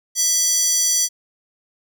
square tone with high-pass filter, 659.3 Hz, E5, in tune, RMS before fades -18 dBFS, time 0.15-1.09 s, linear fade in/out 50 ms, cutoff 6000 Hz, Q 3.6, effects none

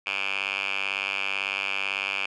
5% pulse tone with band-pass filter, 98 Hz, G2, in tune, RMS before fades -29 dBFS, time 0.06-2.26 s, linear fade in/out 5 ms, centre 2400 Hz, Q 7.2, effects resampled to 22050 Hz

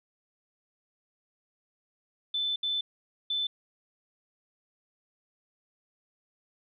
sine tone bursts at uneven times, 3520 Hz, A7, in tune, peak -27 dBFS, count 3, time 2.34-2.56 / 2.63-2.81 / 3.3-3.47 s, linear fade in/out 5 ms, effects none

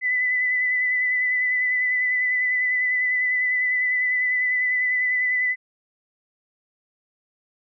sine tone with vibrato, 2000 Hz, B6, 21 cents sharp, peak -19 dBFS, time 0.01-5.56 s, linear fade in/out 50 ms, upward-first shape sine, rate 10 Hz, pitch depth 23 cents each way, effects none

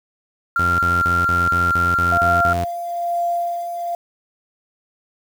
sine tone, 1382 Hz, F6, 19 cents flat, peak -15 dBFS, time 0.56-2.53 s, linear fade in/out 2 ms
sawtooth tone bursts, 87.31 Hz, F2, in tune, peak -18 dBFS, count 9, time 0.59-2.646 s, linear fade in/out 5 ms, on 200 ms, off 32 ms
sine tone with tremolo, 692 Hz, F5, 16 cents flat, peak -17 dBFS, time 2.12-3.95 s, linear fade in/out 2 ms, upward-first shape sine, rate 1.1 Hz, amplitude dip 55%
effects 7-bit

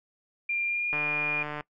sine tone with pitch glide, 2390 to 2423 Hz, D7 to D#7, +30 to -47 cents, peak -26 dBFS, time 0.49-1.43 s, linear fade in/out 5 ms, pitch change +23 cents, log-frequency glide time 0.66-0.87 s
click train, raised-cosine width 0.5 ms, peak -20 dBFS, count 102, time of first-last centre 0.93-1.608 s, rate 149 Hz
effects noise-tail reverb RT60 0.1 s tail -22 dB re dry

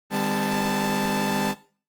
sawtooth tone cluster, 153.6 / 201 / 256.5 / 878 Hz, D#3 / G3 / C4 / A5, -22 / +44 / -34 / -4 cents, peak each -29 / -22 / -26 / -24 dBFS, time 0.1-1.55 s, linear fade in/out 50 ms, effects noise-tail reverb RT60 0.4 s tail -17 dB re dry + Opus 24 kbps

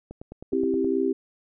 click train, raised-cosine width 2 ms, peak -25 dBFS, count 8, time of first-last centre 0.11-0.846 s, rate 9.51 Hz
sine chord, C major, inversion none, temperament equal with one note detuned, 265.1 / 329.6 / 392 Hz, C4 / E4 / G4, +23 / 0 / 0 cents, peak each -26 / -27 / -24 dBFS, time 0.52-1.13 s, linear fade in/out 10 ms
effects none

